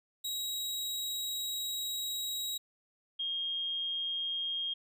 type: tone pair in turn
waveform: sawtooth / sine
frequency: 3831 / 3236 Hz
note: A#7 / G#7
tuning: +47 / -46 cents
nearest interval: minor third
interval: 293 cents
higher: first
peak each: -31 / -32 dBFS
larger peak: first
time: 0.24-2.58 / 3.19-4.74 s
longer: first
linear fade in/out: 10 ms
effects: none